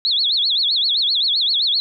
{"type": "tone with vibrato", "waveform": "sine", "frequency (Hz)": 3817, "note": "A#7", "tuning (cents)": 40, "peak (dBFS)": -15, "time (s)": [0.05, 1.8], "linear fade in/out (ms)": 0, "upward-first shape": "sine", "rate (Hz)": 7.7, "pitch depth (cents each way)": 250, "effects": []}